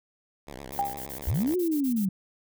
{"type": "tone with vibrato", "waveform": "5% pulse", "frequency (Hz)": 67.2, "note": "C2", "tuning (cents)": 47, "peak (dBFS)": -28, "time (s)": [0.47, 1.55], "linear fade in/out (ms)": 5, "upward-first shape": "sine", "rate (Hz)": 8.6, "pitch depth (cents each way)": 180}
{"type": "noise bursts", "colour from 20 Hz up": "violet", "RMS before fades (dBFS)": -39, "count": 11, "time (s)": [0.72, 2.056], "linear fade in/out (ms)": 10, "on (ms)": 96, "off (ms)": 28}
{"type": "tone with exponential decay", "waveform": "sine", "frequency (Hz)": 802, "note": "G5", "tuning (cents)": 39, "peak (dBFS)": -21, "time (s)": [0.79, 1.14], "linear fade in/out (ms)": 0, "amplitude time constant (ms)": 75}
{"type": "linear two-way sweep", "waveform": "sine", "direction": "up then down", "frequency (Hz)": [54.8, 370, 181.2], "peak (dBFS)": -23, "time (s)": [1.27, 2.09], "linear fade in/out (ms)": 5, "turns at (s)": 1.56}
{"effects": []}